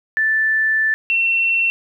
sine tone pair in turn, 1760 / 2709 Hz, A6 / E7, 0 / +47 cents, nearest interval perfect fifth, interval 747 cents, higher second, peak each -14 dBFS, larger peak neither, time 0.17-0.94 / 1.1-1.7 s, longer first, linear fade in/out 0 ms, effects 9-bit

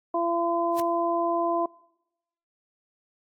harmonic tone, 340 Hz, F4, 46 cents flat, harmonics 1 / 2 / 3, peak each -28 / -26 / -28 dBFS, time 0.14-1.66 s, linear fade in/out 5 ms
white noise with exponential growth, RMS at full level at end -33 dBFS, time 0.71-0.8 s, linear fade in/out 0 ms, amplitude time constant 18 ms
effects noise-tail reverb RT60 0.9 s tail -24 dB re dry + AAC 64 kbps

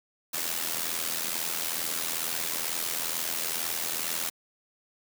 white noise with amplitude modulation, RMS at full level -28 dBFS, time 0.33-4.3 s, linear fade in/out 10 ms, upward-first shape sine, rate 82.2 Hz, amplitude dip 70%, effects high-pass 150 Hz 12 dB/octave

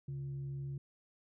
sine tone with frequency modulation, 138.59 Hz, C#3, in tune, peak -38 dBFS, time 0.08-0.78 s, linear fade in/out 5 ms, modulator 210 Hz, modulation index 0.23, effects none

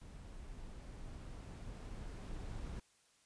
brown noise with level ramp, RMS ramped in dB -52 to -44 dBFS, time 0.01-2.8 s, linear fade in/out 5 ms, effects white hiss -71 dBFS RMS until 3.25 s + resampled to 22050 Hz

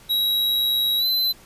square tone with pitch glide, 3857 to 4046 Hz, B7 to B7, -42 to +41 cents, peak -19 dBFS, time 0.09-1.33 s, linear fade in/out 20 ms, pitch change +83 cents, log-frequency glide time 0.98-1.06 s, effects pink hiss -49 dBFS RMS until 1.45 s + resampled to 32000 Hz

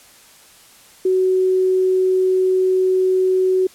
sine tone, 373.3 Hz, F#4, 15 cents sharp, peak -13 dBFS, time 1.05-3.67 s, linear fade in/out 5 ms, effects white hiss -47 dBFS RMS until 3.74 s + low-pass 12000 Hz 12 dB/octave

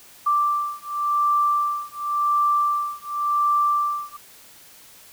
sine beating tone pair, 1174.7 / 1175.61 Hz, D6 / D6, 0 / +1 cents, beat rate 0.91 Hz, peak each -22 dBFS, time 0.26-4.17 s, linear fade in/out 10 ms, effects white hiss -48 dBFS RMS until 5.12 s

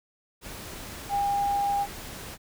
sine tone in noise, 805 Hz, G5, 46 cents sharp, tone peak -23 dBFS, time 1.09-1.87 s, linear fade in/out 50 ms, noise pink, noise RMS -40 dBFS, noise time 0.41-2.38 s, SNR +14 dB, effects none

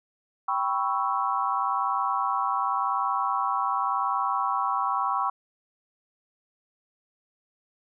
sine chord, C# half-diminished seventh, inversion second, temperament equal, 784 / 987.8 / 1108.7 / 1318.5 Hz, G5 / B5 / C#6 / E6, 0 / 0 / 0 / 0 cents, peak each -30 / -29 / -27 / -31 dBFS, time 0.48-5.3 s, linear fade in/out 5 ms, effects none

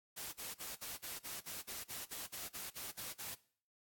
white noise bursts, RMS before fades -45 dBFS, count 15, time 0.16-3.354 s, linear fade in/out 20 ms, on 170 ms, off 46 ms, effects noise-tail reverb RT60 0.5 s tail -20 dB re dry + AAC 64 kbps

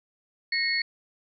sine tone cluster, 1867 / 2176 / 4394 Hz, A#6 / C#7 / C#8, +2 / -33 / -16 cents, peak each -28 dBFS, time 0.52-0.82 s, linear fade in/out 5 ms, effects none

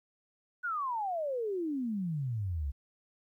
sine exponential sweep, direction down, 1500 to 65.41 Hz, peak -31 dBFS, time 0.63-2.72 s, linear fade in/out 20 ms, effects 12-bit

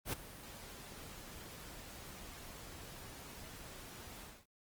pink noise with ADSR envelope, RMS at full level -35 dBFS, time 0.05-4.46 s, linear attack 78 ms, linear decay 13 ms, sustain -16 dB, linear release 230 ms, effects Opus 24 kbps

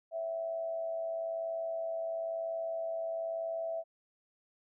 sine tone with amplitude modulation, 659.3 Hz, E5, in tune, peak -31 dBFS, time 0.11-3.84 s, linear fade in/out 50 ms, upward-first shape sine, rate 101 Hz, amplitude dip 50%, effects none

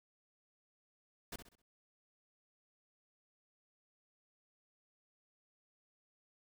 pink noise with echo, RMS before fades -44 dBFS, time 1.32-1.36 s, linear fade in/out 5 ms, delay 65 ms, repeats 4, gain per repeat -9 dB, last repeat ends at 1.62 s, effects none

